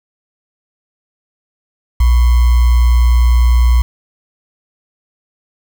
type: tone with sample-and-hold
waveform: sine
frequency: 60.1 Hz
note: B1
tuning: 46 cents flat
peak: -6 dBFS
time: 2-3.82 s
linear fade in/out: 5 ms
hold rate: 1050 Hz
effects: none